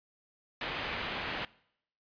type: low-pass noise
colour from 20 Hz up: white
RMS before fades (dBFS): -37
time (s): 0.61-1.45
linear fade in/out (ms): 2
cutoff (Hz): 3200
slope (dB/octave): 24
effects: noise-tail reverb RT60 0.7 s tail -22 dB re dry + resampled to 11025 Hz